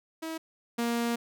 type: tone pair in turn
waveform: sawtooth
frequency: 322.5 / 235.1 Hz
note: E4 / A#3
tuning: -38 / +15 cents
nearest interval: perfect fourth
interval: 547 cents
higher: first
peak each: -30 / -23 dBFS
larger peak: second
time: 0.22-0.38 / 0.78-1.16 s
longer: second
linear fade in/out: 10 ms
effects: none